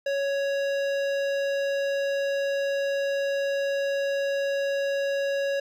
sine tone with hard clipping, 556 Hz, C#5, 5 cents sharp, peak -26 dBFS, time 0.06-5.6 s, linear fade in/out 5 ms, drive 15 dB, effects none

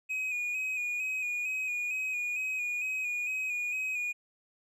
triangle tone with vibrato, 2489 Hz, D#7, in tune, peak -29 dBFS, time 0.09-4.13 s, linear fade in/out 20 ms, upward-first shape square, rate 2.2 Hz, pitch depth 30 cents each way, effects none

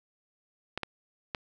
clicks, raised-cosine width 0.3 ms, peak -16 dBFS, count 3, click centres 0.776 / 0.833 / 1.348 s, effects none

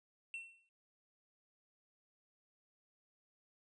triangle tone with exponential decay, 2706 Hz, E7, 45 cents sharp, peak -38 dBFS, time 0.34-0.69 s, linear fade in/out 1 ms, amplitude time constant 76 ms, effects resampled to 22050 Hz

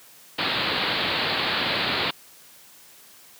white low-pass noise, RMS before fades -25 dBFS, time 0.38-2.11 s, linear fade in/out 10 ms, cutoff 4500 Hz, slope 96 dB/octave, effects white hiss -50 dBFS RMS until 3.39 s + high-pass 100 Hz 12 dB/octave

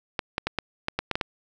clicks, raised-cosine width 0.3 ms, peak -9 dBFS, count 9, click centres 0.192 / 0.381 / 0.47 / 0.587 / 0.884 / 0.99 / 1.113 / 1.155 / 1.212 s, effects none

